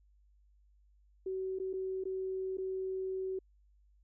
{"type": "tone with dropouts", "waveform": "sine", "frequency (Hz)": 378, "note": "F#4", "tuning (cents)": 37, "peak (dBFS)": -34, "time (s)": [1.26, 3.39], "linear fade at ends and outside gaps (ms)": 5, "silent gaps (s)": [[1.588, 1.598], [1.731, 1.736], [2.039, 2.053], [2.572, 2.582]], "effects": ["added 50 Hz sine -63 dBFS peak until 4.03 s"]}